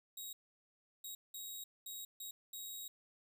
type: tone bursts at uneven times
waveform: 10% pulse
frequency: 3803 Hz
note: A#7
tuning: 34 cents sharp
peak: -37 dBFS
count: 6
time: 0.17-0.33 / 1.04-1.15 / 1.34-1.64 / 1.86-2.05 / 2.2-2.31 / 2.53-2.88 s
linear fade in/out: 5 ms
effects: 13-bit